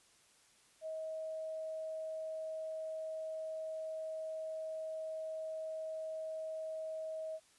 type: tone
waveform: sine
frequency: 635 Hz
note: D#5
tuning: 35 cents sharp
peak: -39 dBFS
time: 0.81-7.4 s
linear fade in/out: 50 ms
effects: white hiss -67 dBFS RMS until 7.58 s + resampled to 24000 Hz